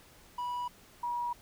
triangle / sine tone pair in turn, 978 / 961.2 Hz, B5 / B5, -17 / -47 cents, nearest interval unison, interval 30 cents, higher first, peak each -31 / -31 dBFS, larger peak neither, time 0.38-0.68 / 1.03-1.33 s, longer neither, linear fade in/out 5 ms, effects pink hiss -58 dBFS RMS until 1.41 s

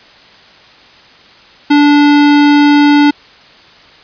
square tone, 291.2 Hz, D4, 15 cents flat, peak -5 dBFS, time 1.7-3.11 s, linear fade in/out 10 ms, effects white hiss -40 dBFS RMS until 4.03 s + resampled to 11025 Hz

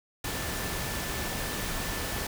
sine tone in noise, 1760 Hz, A6, in tune, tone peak -43 dBFS, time 0.24-2.27 s, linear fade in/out 5 ms, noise pink, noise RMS -33 dBFS, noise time 0.24-2.27 s, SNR -13 dB, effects none

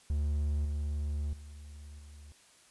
triangle tone with level steps, 73.5 Hz, D2, 2 cents sharp, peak -26 / -29 / -43 / -46 dBFS, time 0.1-2.32 s, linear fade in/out 0 ms, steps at 0.65 / 1.33 / 1.99 s, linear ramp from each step 2 ms, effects white hiss -61 dBFS RMS until 2.7 s + resampled to 24000 Hz

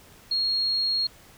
sine tone, 4281 Hz, C8, 39 cents sharp, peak -22 dBFS, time 0.31-1.07 s, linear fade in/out 5 ms, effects pink hiss -52 dBFS RMS until 1.37 s

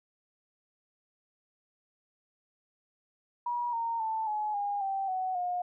sine tone with pitch steps, 962 / 922.3 / 884.2 / 847.7 / 812.7 / 779.1 / 747 / 716.1 Hz, B5 / A#5 / A5 / G#5 / G#5 / G5 / F#5 / F5, -46 / -19 / +8 / +35 / -38 / -11 / +16 / +43 cents, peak -29 dBFS, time 3.46-5.62 s, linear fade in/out 5 ms, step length 270 ms, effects none

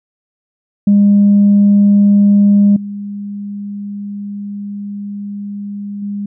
sine tone with level steps, 202.9 Hz, G#3, 40 cents flat, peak -4 / -21 / -18 dBFS, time 0.87-6.26 s, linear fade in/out 5 ms, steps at 2.76 / 6.02 s, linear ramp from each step 5 ms, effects tanh soft clip ceiling -2 dBFS

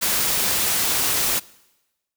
white noise, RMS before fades -21 dBFS, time 0.01-1.4 s, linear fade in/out 20 ms, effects noise-tail reverb RT60 1.0 s tail -22 dB re dry

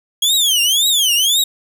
sawtooth tone with vibrato, 3266 Hz, G#7, 30 cents flat, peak -9 dBFS, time 0.22-1.44 s, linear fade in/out 5 ms, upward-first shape triangle, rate 1.9 Hz, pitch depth 300 cents each way, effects none

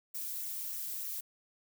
violet noise with flanger, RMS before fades -39 dBFS, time 0.14-1.21 s, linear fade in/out 10 ms, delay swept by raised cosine 0.22 to 2.32 ms, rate 3.3 Hz, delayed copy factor -0.55, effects none

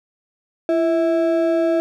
triangle ring-modulated tone, 493.9 Hz, B4, in tune, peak -10 dBFS, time 0.69-1.8 s, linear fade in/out 0 ms, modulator 157 Hz, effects none

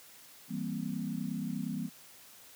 sine chord, C dominant seventh, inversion first, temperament equal, 164.81 / 196 / 233.1 / 261.6 Hz, E3 / G3 / Bb3 / C4, 0 / 0 / 0 / 0 cents, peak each -39 / -38 / -38 / -40 dBFS, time 0.48-1.9 s, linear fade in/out 50 ms, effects white hiss -55 dBFS RMS until 2.55 s + high-pass 80 Hz 12 dB/octave

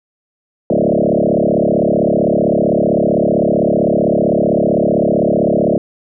sine tone with frequency modulation, 401 Hz, G4, 39 cents sharp, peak -10 dBFS, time 0.7-5.78 s, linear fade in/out 2 ms, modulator 35.6 Hz, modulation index 6.8, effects none

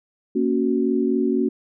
sine chord, F# major, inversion first, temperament equal, 233.1 / 277.2 / 370 Hz, A#3 / C#4 / F#4, 0 / 0 / 0 cents, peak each -22 dBFS, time 0.35-1.49 s, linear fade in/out 10 ms, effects none

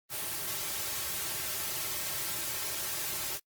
white noise with comb filter, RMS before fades -35 dBFS, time 0.09-3.4 s, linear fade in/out 50 ms, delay 4.1 ms, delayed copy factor -0.7, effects noise-tail reverb RT60 0.1 s tail -24 dB re dry + Opus 24 kbps

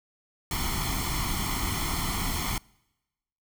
pink noise with comb filter, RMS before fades -29 dBFS, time 0.51-2.58 s, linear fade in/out 2 ms, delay 0.93 ms, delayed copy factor +0.8, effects noise-tail reverb RT60 1.0 s tail -26 dB re dry

